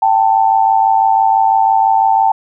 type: tone pair together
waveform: sine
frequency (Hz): 780 / 886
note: G5 / A5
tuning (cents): -9 / +12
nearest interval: major second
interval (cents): 221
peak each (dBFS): -11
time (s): 0.02-2.32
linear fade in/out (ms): 5
effects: none

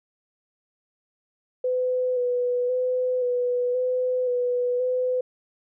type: tone with vibrato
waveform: sine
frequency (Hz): 498.6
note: B4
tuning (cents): +16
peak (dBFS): -21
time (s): 1.64-5.21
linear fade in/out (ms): 5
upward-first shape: square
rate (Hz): 0.95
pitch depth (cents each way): 22
effects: none

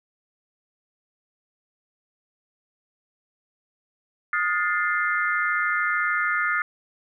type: chord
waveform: sine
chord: F dominant seventh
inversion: third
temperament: equal with one note detuned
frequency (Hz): 1244.5 / 1426.3 / 1760 / 2093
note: Eb6 / F6 / A6 / C7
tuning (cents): 0 / +36 / 0 / 0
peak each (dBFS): -27 / -25 / -27 / -28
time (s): 4.33-6.62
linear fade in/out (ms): 2
effects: none

